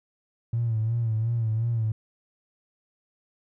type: tone with vibrato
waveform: triangle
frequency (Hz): 113.5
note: A#2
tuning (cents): -46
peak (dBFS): -19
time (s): 0.53-1.92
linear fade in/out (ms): 5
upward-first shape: sine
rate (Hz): 2.8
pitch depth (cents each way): 69
effects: tanh soft clip ceiling -20 dBFS